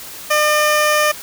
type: tone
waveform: 15% pulse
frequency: 603 Hz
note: D5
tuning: 46 cents sharp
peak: -6 dBFS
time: 0.3-1.12 s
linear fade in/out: 10 ms
effects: white hiss -33 dBFS RMS until 1.22 s